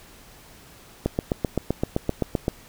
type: click train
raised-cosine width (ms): 2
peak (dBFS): -8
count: 12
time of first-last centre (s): 1.06-2.481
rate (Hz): 7.74
effects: pink hiss -49 dBFS RMS until 2.68 s